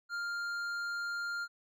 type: tone with hard clipping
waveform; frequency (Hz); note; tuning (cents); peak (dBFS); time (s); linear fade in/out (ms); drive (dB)
sine; 1400; F6; +4; -36; 0.09-1.48; 50; 8
effects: none